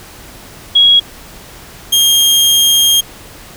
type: tone pair in turn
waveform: sine / sawtooth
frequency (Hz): 3312 / 3225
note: G#7 / G7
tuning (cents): -5 / +48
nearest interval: unison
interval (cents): 47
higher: first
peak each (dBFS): -4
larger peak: neither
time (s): 0.75-1 / 1.92-3.01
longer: second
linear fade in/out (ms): 10
effects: pink hiss -35 dBFS RMS until 3.56 s